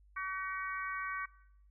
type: harmonic tone with a mistuned harmonic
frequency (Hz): 379.9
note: F#4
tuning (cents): +46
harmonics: 3 / 4 / 5 / 6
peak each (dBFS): -39 / -41 / -44 / -45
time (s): 0.16-1.26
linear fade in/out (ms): 10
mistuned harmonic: 6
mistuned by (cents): -24
effects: noise-tail reverb RT60 0.7 s tail -19 dB re dry + added 50 Hz sine -60 dBFS peak until 1.7 s